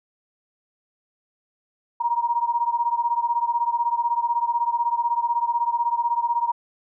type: beating tone pair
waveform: sine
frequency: 940 / 956 Hz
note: A#5 / A#5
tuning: +14 / +43 cents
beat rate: 16 Hz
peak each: -22 / -24 dBFS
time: 2-6.52 s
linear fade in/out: 10 ms
effects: none